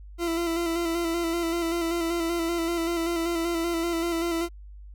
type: tone with vibrato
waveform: 40% pulse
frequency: 336.9 Hz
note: E4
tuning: 38 cents sharp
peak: -24 dBFS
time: 0.18-4.49 s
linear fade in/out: 50 ms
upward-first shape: square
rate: 5.2 Hz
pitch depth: 30 cents each way
effects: added 50 Hz sine -41 dBFS peak until 4.94 s